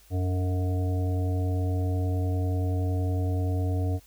harmonic tone with a mistuned harmonic, 90.9 Hz, F#2, 30 cents flat, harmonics 1 / 3 / 5 / 7 / 8, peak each -24 / -34 / -38 / -41 / -42 dBFS, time 0.1-4 s, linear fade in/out 50 ms, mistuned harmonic 3, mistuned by +65 cents, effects added 50 Hz sine -57 dBFS peak until 4.06 s + white hiss -58 dBFS RMS until 4.06 s

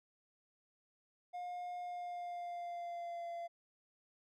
triangle tone with pitch glide, 713 to 685.1 Hz, F5 to F5, +36 to -33 cents, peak -39 dBFS, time 1.33-3.48 s, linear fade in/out 20 ms, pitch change -69 cents, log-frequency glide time 1.79-3.28 s, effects none

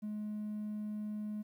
triangle tone, 211.2 Hz, G#3, 29 cents sharp, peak -34 dBFS, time 0.02-1.43 s, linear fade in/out 20 ms, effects tanh soft clip ceiling -32 dBFS + 12-bit

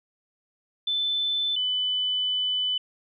sine tone pair in turn, 3520 / 3000 Hz, A7 / F#7, 0 / +23 cents, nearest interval minor third, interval 277 cents, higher first, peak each -23 dBFS, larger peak neither, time 0.87-1.56 / 1.56-2.78 s, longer second, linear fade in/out 5 ms, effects none

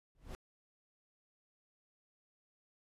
brown noise with exponential growth, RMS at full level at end -36 dBFS, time 0.15-0.35 s, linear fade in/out 0 ms, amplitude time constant 42 ms, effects resampled to 32000 Hz

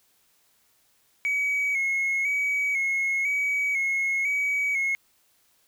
triangle tone with vibrato, 2219 Hz, C#7, 1 cent sharp, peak -20 dBFS, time 1.25-4.95 s, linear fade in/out 0 ms, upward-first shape square, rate 1 Hz, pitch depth 39 cents each way, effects tanh soft clip ceiling -18 dBFS + white hiss -65 dBFS RMS until 5.67 s

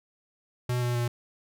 square tone with pitch steps, 123.47 / 121.7 / 119.96 Hz, B2 / B2 / B2, 0 / -25 / -50 cents, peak -26 dBFS, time 0.69-1.08 s, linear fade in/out 5 ms, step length 130 ms, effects none

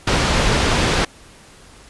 pink low-pass noise, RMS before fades -17 dBFS, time 0.07-1.05 s, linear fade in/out 5 ms, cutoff 5400 Hz, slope 12 dB/octave, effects pink hiss -45 dBFS RMS until 1.89 s + resampled to 24000 Hz

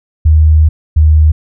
sine tone pair in turn, 77.78 / 77.29 Hz, D#2 / D#2, 0 / -11 cents, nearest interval unison, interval 11 cents, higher first, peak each -3 dBFS, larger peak neither, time 0.25-0.69 / 0.96-1.32 s, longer first, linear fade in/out 10 ms, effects none

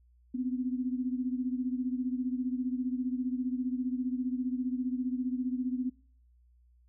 sine beating tone pair, 250 / 265 Hz, B3 / C4, +21 / +22 cents, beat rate 15 Hz, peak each -31 / -35 dBFS, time 0.34-5.9 s, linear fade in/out 10 ms, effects noise-tail reverb RT60 0.5 s tail -24 dB re dry + added 60 Hz sine -60 dBFS peak until 6.88 s

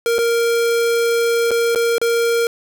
square tone with dropouts, 466.2 Hz, A#4, in tune, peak -15 dBFS, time 0.06-2.47 s, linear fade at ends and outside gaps 1 ms, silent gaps 0.183-0.188 / 1.508-1.514 / 1.749-1.758 / 1.982-2.015 s, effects none

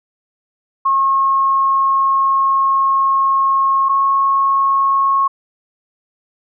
sine tone pair in turn, 1084 / 1092.8 Hz, C#6 / C#6, -39 / -25 cents, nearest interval unison, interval 14 cents, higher second, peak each -11 dBFS, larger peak neither, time 0.85-3.89 / 3.89-5.28 s, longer first, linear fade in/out 10 ms, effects none

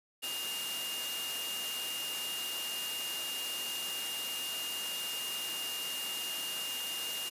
sine tone in noise, 2827 Hz, F7, 20 cents sharp, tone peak -37 dBFS, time 0.22-7.3 s, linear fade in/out 20 ms, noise white, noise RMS -39 dBFS, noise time 0.22-7.3 s, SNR -1 dB, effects high-pass 200 Hz 12 dB/octave + resampled to 32000 Hz

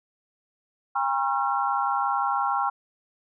sine tone cluster, 806 / 957 / 1083 / 1361 Hz, G5 / A#5 / C#6 / F6, +48 / +45 / -41 / -45 cents, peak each -26 / -30 / -28 / -28 dBFS, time 0.95-2.7 s, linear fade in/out 10 ms, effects none

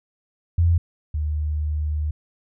sine tone pair in turn, 84.9 / 75.78 Hz, F2 / D#2, -48 / -45 cents, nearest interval major second, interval 197 cents, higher first, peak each -14 / -21 dBFS, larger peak first, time 0.58-0.78 / 1.14-2.11 s, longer second, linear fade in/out 5 ms, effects none

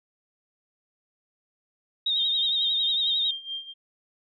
sine tone with vibrato, 3729 Hz, A#7, in tune, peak -22 dBFS, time 2.06-3.31 s, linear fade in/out 5 ms, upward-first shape triangle, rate 11 Hz, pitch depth 66 cents each way
sine tone with tremolo, 3187 Hz, G7, 28 cents sharp, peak -29 dBFS, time 2.15-3.74 s, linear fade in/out 50 ms, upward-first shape sine, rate 4.5 Hz, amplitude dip 80%
effects none

